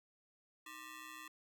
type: ring-modulated tone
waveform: 15% pulse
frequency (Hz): 748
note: F#5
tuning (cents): +19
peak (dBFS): -39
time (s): 0.66-1.28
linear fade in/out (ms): 5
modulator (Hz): 437
effects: high-pass 400 Hz 12 dB/octave